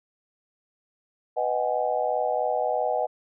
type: chord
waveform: sine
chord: G# minor seventh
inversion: first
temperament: just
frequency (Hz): 498.4 / 623 / 747.5 / 830.6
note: B4 / D#5 / F#5 / G#5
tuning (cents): +16 / +2 / +17 / 0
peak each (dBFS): -29 / -27 / -27 / -31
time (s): 1.36-3.07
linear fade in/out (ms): 20
effects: none